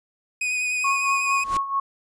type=tone with vibrato; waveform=45% pulse; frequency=2489 Hz; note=D#7; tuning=in tune; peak=-22 dBFS; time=0.41-1.44 s; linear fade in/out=5 ms; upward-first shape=triangle; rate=10 Hz; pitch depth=26 cents each way
type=tone with tremolo; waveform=sine; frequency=1099 Hz; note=C#6; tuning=15 cents flat; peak=-19 dBFS; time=0.84-1.8 s; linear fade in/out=5 ms; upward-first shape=sine; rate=4.5 Hz; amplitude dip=70%
type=noise with exponential growth; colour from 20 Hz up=pink; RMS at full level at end=-29 dBFS; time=1.34-1.57 s; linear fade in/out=0 ms; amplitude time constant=49 ms
effects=resampled to 22050 Hz